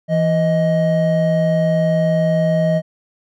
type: tone pair together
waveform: triangle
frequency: 166.07 / 627 Hz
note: E3 / D#5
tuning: +13 / +13 cents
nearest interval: octave + major seventh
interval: 2300 cents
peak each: -14 dBFS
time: 0.08-2.82 s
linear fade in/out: 50 ms
effects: none